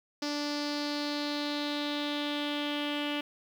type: tone with low-pass filter sweep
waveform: sawtooth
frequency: 292.6 Hz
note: D4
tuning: 6 cents flat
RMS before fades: -33 dBFS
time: 0.22-3.21 s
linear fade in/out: 5 ms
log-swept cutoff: 5100 to 3000 Hz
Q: 4.9
effects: 9-bit